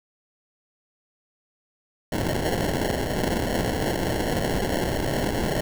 white noise with sample-and-hold, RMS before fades -25 dBFS, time 2.12-5.61 s, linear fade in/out 5 ms, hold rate 1225 Hz, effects none

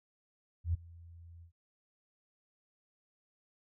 sine tone with ADSR envelope, 84.6 Hz, E2, 45 cents sharp, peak -26 dBFS, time 0.64-1.52 s, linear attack 100 ms, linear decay 14 ms, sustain -24 dB, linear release 95 ms, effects none

